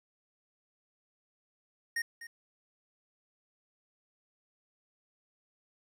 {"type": "tone with echo", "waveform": "square", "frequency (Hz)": 1856, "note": "A#6", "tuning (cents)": -8, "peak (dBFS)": -31, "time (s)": [1.96, 2.02], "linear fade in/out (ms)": 5, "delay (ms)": 250, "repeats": 1, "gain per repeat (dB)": -13, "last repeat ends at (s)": 2.27, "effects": ["low-pass 12000 Hz 12 dB/octave", "11-bit"]}